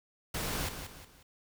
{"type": "noise with echo", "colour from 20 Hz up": "pink", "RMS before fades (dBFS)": -35, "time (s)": [0.34, 0.69], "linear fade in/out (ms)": 5, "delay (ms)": 180, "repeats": 3, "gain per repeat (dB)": -8, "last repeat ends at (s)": 1.23, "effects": []}